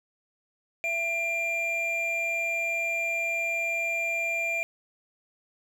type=tone pair together; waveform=triangle; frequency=669.8 / 2387 Hz; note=E5 / D7; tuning=+27 / +28 cents; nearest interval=octave + minor seventh; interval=2201 cents; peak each=-32 / -25 dBFS; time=0.84-4.63 s; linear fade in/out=0 ms; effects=none

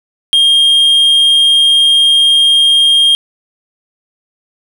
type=tone; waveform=triangle; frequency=3222 Hz; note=G7; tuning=47 cents sharp; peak=-4 dBFS; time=0.33-3.15 s; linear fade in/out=0 ms; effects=none

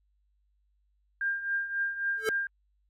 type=tone with tremolo; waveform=sine; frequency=1600 Hz; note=G6; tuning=35 cents sharp; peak=-25 dBFS; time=1.21-2.47 s; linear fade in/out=2 ms; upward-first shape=triangle; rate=3.7 Hz; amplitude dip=75%
type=tone with exponential growth; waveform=square; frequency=438.5 Hz; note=A4; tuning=6 cents flat; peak=-23 dBFS; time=2.17-2.29 s; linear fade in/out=1 ms; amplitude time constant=25 ms
effects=added 50 Hz sine -68 dBFS peak until 2.89 s + AAC 48 kbps

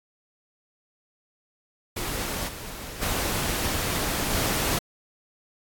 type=noise with level steps; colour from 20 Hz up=pink; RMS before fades=-30 / -38 / -27 / -25 dBFS; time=1.96-4.79 s; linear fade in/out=10 ms; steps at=2.47 / 3.01 / 4.31 s; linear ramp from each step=20 ms; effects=AAC 64 kbps

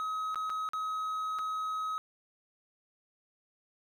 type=tone with dropouts; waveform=triangle; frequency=1272 Hz; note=D#6; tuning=38 cents sharp; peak=-30 dBFS; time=0-1.98 s; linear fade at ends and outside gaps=0 ms; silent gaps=0.345-0.357 / 0.496-0.501 / 0.689-0.734 / 1.387-1.391 s; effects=none

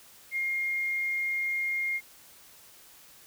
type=tone; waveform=sine; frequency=2130 Hz; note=C7; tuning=30 cents sharp; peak=-27 dBFS; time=0.31-2.01 s; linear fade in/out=50 ms; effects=white hiss -54 dBFS RMS until 3.26 s

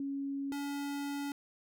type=tone pair in turn; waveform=sine / square; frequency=277.2 / 283.8 Hz; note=C#4 / C#4; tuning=0 / +41 cents; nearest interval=unison; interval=41 cents; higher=second; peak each=-34 / -36 dBFS; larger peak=first; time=0-0.52 / 0.52-1.32 s; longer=second; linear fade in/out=2 ms; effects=none

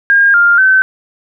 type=tone with pitch steps; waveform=sine; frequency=1617 / 1402 / 1533 Hz; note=G#6 / F6 / G6; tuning=-47 / +6 / -39 cents; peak=-5 dBFS; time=0.1-0.82 s; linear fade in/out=0 ms; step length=240 ms; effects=none

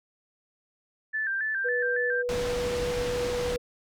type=tone with vibrato; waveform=sine; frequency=1661.2 Hz; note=G#6; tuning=in tune; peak=-26 dBFS; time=1.13-2.23 s; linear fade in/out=20 ms; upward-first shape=square; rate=3.6 Hz; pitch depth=88 cents each way
type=tone; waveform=sine; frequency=488.7 Hz; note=B4; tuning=18 cents flat; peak=-27 dBFS; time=1.64-3.58 s; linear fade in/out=20 ms
type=low-pass noise; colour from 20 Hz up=pink; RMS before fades=-34 dBFS; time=2.29-3.56 s; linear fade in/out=0 ms; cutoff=6200 Hz; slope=12 dB/octave
effects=none

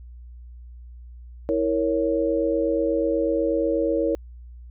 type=chord; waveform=sine; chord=A# diminished; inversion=second; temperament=equal with one note detuned; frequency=326.2 / 466.2 / 554.4 Hz; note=E4 / A#4 / C#5; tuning=-18 / 0 / 0 cents; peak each=-24 dBFS; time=1.49-4.15 s; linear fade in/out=0 ms; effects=added 60 Hz sine -39 dBFS peak until 4.7 s

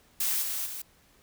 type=noise with level steps; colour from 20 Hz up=blue; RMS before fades=-28 / -32 / -38 dBFS; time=0.2-0.82 s; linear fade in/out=5 ms; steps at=0.41 / 0.65 s; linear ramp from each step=20 ms; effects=pink hiss -62 dBFS RMS until 1.22 s

